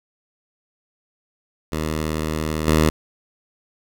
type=tone with level steps; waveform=10% pulse; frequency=78 Hz; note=D#2; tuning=5 cents sharp; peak=-14 / -6 dBFS; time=1.72-2.9 s; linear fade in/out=5 ms; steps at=2.67 s; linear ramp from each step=10 ms; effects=none